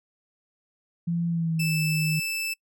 sine tone with pitch glide, 170 to 154.99 Hz, F3 to D#3, -46 to -6 cents, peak -23 dBFS, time 1.07-2.2 s, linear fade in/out 10 ms, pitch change -160 cents, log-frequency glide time 1.28-1.8 s
sawtooth tone, 2637 Hz, E7, in tune, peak -24 dBFS, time 1.59-2.54 s, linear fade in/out 10 ms
effects noise-tail reverb RT60 0.1 s tail -26 dB re dry

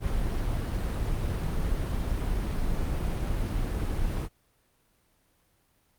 brown noise, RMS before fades -28 dBFS, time 0-4.29 s, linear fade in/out 50 ms, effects pink hiss -68 dBFS RMS until 5.98 s + Opus 32 kbps

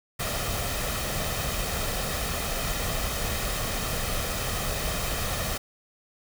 pink noise with comb filter, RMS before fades -29 dBFS, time 0.19-5.58 s, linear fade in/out 10 ms, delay 1.6 ms, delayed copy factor +0.5, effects none

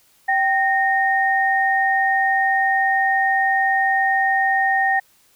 sine tone pair together, 776.6 / 1847 Hz, G5 / A#6, -16 / -16 cents, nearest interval octave + minor third, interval 1500 cents, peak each -18 dBFS, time 0.28-5 s, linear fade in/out 10 ms, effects white hiss -57 dBFS RMS until 5.35 s

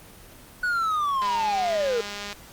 triangle linear sweep, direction down, 1485 to 442.4 Hz, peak -20 dBFS, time 0.63-2.01 s, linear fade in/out 5 ms
click train, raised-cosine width 0.2 ms, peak -17 dBFS, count 227, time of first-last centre 1.22-2.328 s, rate 204 Hz
effects pink hiss -47 dBFS RMS until 2.52 s + Opus 24 kbps

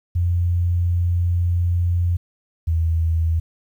sine tone pair in turn, 87.31 / 81.85 Hz, F2 / E2, 0 / -12 cents, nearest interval minor second, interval 112 cents, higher first, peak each -16 dBFS, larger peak neither, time 0.15-2.17 / 2.67-3.4 s, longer first, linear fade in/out 10 ms, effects 9-bit

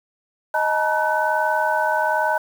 sine tone cluster, 623 / 868 / 949 / 1507 Hz, D#5 / A5 / A#5 / F#6, +2 / -24 / +31 / +31 cents, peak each -23 dBFS, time 0.54-2.38 s, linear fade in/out 5 ms, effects 7-bit

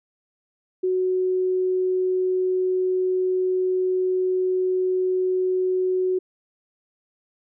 sine tone, 370 Hz, F#4, in tune, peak -19 dBFS, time 0.83-6.19 s, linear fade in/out 10 ms, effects none

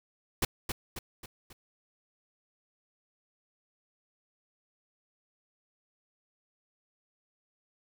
pink noise with echo, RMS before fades -27 dBFS, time 0.42-0.45 s, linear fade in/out 5 ms, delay 270 ms, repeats 4, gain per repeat -6 dB, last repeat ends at 1.53 s, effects none

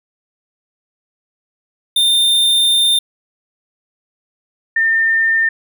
square / sine tone pair in turn, 3614 / 1807 Hz, A7 / A6, +46 / +46 cents, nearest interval octave, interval 1200 cents, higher first, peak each -11 dBFS, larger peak neither, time 1.96-2.99 / 4.76-5.49 s, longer first, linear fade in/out 5 ms, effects none

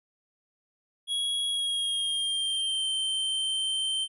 square tone with pitch glide, 3322 to 3117 Hz, G#7 to G7, 0 to -11 cents, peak -27 dBFS, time 1.07-4.08 s, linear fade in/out 50 ms, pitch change -111 cents, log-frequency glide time 1.49-2.87 s, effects resampled to 24000 Hz

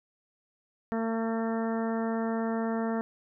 harmonic tone, 226 Hz, A3, 47 cents sharp, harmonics 1 / 2 / 3 / 4 / 5 / 6 / 7 / 8, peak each -29 / -34 / -36 / -40 / -44 / -43 / -48 / -45 dBFS, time 0.92-3.01 s, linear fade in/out 0 ms, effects none

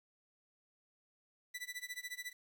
sawtooth tone with tremolo, 1977 Hz, B6, 1 cent sharp, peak -36 dBFS, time 1.54-2.33 s, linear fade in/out 10 ms, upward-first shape sine, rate 14 Hz, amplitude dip 95%, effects 11-bit

